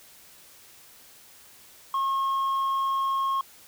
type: tone with tanh clipping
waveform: sine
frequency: 1082 Hz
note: C#6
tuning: 42 cents flat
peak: -24 dBFS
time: 1.94-3.41 s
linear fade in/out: 2 ms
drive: 3 dB
effects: white hiss -52 dBFS RMS until 3.67 s